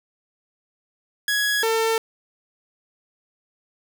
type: tone pair in turn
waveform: sawtooth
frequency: 1671 / 449.3 Hz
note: G#6 / A4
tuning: +10 / +36 cents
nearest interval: octave + major seventh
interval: 2274 cents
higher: first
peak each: -16 / -15 dBFS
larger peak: second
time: 1.28-1.63 / 1.63-1.98 s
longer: neither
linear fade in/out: 2 ms
effects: none